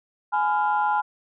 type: chord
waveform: sine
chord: F diminished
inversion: first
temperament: just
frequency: 838.1 / 1005.8 / 1396.9 Hz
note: Ab5 / Cb6 / F6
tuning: +16 / +31 / 0 cents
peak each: -21 / -25 / -27 dBFS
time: 0.32-1.02 s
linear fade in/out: 20 ms
effects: tanh soft clip ceiling -11 dBFS